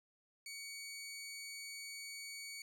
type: tone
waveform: 15% pulse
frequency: 2250 Hz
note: C#7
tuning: 25 cents sharp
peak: -39 dBFS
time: 0.46-2.62 s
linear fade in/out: 2 ms
effects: none